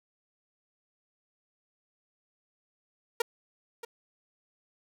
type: tone with echo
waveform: sawtooth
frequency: 466.2 Hz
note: A#4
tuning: in tune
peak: -20 dBFS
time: 3.2-3.22 s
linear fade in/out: 5 ms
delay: 630 ms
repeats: 1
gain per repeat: -14 dB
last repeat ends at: 3.85 s
effects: none